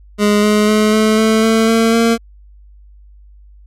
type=tone with pitch steps; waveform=25% pulse; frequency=207.7 / 210.7 / 213.8 / 216.9 / 220.1 / 223.3 / 226.5 / 229.8 Hz; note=G#3 / G#3 / A3 / A3 / A3 / A3 / A#3 / A#3; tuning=0 / +25 / -49 / -25 / +1 / +26 / -50 / -25 cents; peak=-6 dBFS; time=0.18-2.18 s; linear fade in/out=50 ms; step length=250 ms; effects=added 50 Hz sine -39 dBFS peak until 3.66 s + low-pass 11000 Hz 12 dB/octave